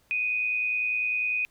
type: tone with amplitude modulation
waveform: sine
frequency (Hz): 2489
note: D#7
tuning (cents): 0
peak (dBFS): -22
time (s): 0.11-1.45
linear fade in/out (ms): 0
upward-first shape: sine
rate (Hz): 110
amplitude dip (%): 50
effects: pink hiss -65 dBFS RMS until 1.5 s